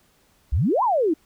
sine exponential two-way sweep, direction up then down, 56.2 to 1068 to 293.3 Hz, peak -17 dBFS, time 0.52-1.14 s, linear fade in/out 10 ms, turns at 0.83 s, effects pink hiss -61 dBFS RMS until 1.25 s

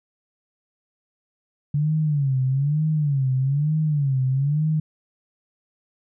sine tone with vibrato, 142.6 Hz, C#3, 49 cents sharp, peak -18 dBFS, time 1.74-4.8 s, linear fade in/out 5 ms, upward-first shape sine, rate 1.1 Hz, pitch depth 160 cents each way, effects none

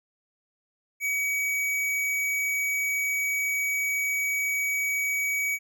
sine tone with tanh clipping, 2267 Hz, C#7, 38 cents sharp, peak -26 dBFS, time 1-5.59 s, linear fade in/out 50 ms, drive 18 dB, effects none

